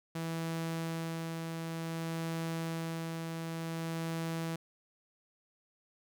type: tone with tremolo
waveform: sawtooth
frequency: 164.2 Hz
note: E3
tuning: 6 cents flat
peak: -30 dBFS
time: 0.15-4.56 s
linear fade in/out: 5 ms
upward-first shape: sine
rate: 0.55 Hz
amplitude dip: 30%
effects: none